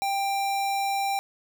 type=tone; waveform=square; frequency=790 Hz; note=G5; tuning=13 cents sharp; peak=-25 dBFS; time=0.02-1.19 s; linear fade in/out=0 ms; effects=none